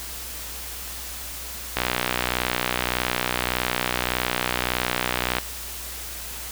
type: click train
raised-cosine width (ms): 0.3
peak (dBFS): -5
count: 224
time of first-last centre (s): 1.77-5.384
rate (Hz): 61.7
effects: added 60 Hz sine -40 dBFS peak until 6.51 s + white hiss -35 dBFS RMS until 6.51 s